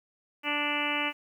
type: harmonic tone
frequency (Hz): 293.3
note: D4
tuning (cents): -2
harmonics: 1 / 2 / 3 / 4 / 5 / 6 / 7 / 8 / 9 / 10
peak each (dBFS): -36 / -39 / -36 / -37 / -39 / -40 / -35 / -34 / -34 / -35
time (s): 0.43-1.13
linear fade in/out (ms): 50
effects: 10-bit